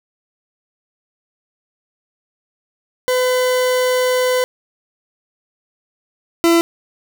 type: tone pair in turn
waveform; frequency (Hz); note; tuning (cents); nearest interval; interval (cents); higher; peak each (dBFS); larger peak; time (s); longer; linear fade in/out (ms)
40% pulse; 505 / 336.2; B4 / E4; +39 / +34; perfect fifth; 705; first; -13 / -9; second; 3.08-4.44 / 6.44-6.61; first; 0
effects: none